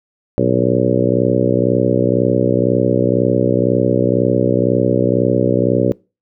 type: harmonic tone with a mistuned harmonic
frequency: 62 Hz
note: B1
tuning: 7 cents sharp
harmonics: 2 / 3 / 4 / 5 / 6 / 7 / 8 / 9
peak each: -20 / -20 / -20 / -20 / -20 / -20 / -20 / -20 dBFS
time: 0.38-5.92 s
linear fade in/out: 0 ms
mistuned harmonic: 2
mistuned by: -100 cents
effects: noise-tail reverb RT60 0.3 s tail -25 dB re dry